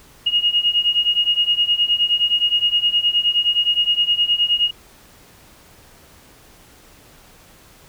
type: beating tone pair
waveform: sine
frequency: 2863 / 2872.6 Hz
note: F7 / F7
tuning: +42 / +48 cents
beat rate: 9.6 Hz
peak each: -19 / -17 dBFS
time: 0.26-4.71 s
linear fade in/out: 10 ms
effects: pink hiss -48 dBFS RMS until 7.88 s

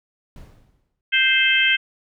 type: noise with exponential decay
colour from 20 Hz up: brown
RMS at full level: -38 dBFS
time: 0.36-1.01 s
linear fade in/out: 2 ms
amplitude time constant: 140 ms
type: harmonic tone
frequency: 523.3 Hz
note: C5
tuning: in tune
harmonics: 3 / 4 / 5 / 6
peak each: -20 / -20 / -20 / -20 dBFS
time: 1.12-1.77 s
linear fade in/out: 20 ms
effects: none

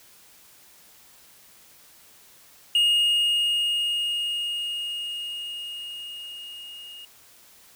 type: tone with level ramp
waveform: triangle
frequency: 2855 Hz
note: F7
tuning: 37 cents sharp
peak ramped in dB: -15 to -38 dBFS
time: 2.75-7.05 s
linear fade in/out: 2 ms
effects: white hiss -53 dBFS RMS until 7.75 s

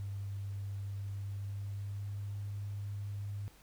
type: tone with pitch glide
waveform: sine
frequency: 99.4 to 101.31 Hz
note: G2 to G#2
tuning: +25 to -42 cents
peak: -37 dBFS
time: 0-3.48 s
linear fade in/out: 0 ms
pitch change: +33 cents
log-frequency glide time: 1.21-2.36 s
effects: added 50 Hz sine -65 dBFS peak until 3.62 s + pink hiss -62 dBFS RMS until 3.62 s

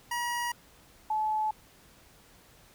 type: tone pair in turn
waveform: 25% pulse / sine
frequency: 958 / 862.2 Hz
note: A#5 / A5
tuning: +47 / -35 cents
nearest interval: major second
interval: 182 cents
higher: first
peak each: -26 dBFS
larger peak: neither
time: 0.11-0.52 / 1.1-1.51 s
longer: neither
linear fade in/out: 5 ms
effects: pink hiss -58 dBFS RMS until 2.74 s

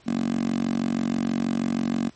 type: tone with high-pass filter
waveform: 10% pulse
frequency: 46.25 Hz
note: F#1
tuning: in tune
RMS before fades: -25 dBFS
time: 0.06-2.1 s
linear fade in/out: 20 ms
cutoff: 230 Hz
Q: 4.4
effects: pink hiss -56 dBFS RMS until 2.15 s + MP3 32 kbps

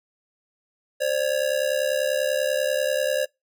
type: ring-modulated tone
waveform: square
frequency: 559 Hz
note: C#5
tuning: 14 cents sharp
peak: -19 dBFS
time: 1-3.26 s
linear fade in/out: 20 ms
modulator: 35.1 Hz
effects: noise-tail reverb RT60 0.2 s tail -25 dB re dry

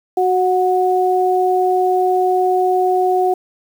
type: tone pair together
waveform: sine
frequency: 370 / 733.2 Hz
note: F#4 / F#5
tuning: 0 / -16 cents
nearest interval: octave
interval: 1184 cents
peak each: -15 dBFS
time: 0.17-3.34 s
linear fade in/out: 5 ms
effects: 7-bit

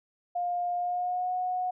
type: tone with pitch glide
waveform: sine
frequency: 707 to 731.1 Hz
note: F5 to F#5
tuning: +21 to -21 cents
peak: -27 dBFS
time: 0.35-1.71 s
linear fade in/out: 10 ms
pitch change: +58 cents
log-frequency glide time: 0.76-1.33 s
effects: none

